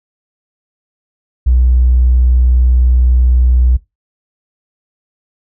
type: tone with tanh clipping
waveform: triangle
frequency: 61.9 Hz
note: B1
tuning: 5 cents sharp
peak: -6 dBFS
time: 1.46-3.77 s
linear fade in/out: 10 ms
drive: 2 dB
effects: noise-tail reverb RT60 0.2 s tail -19 dB re dry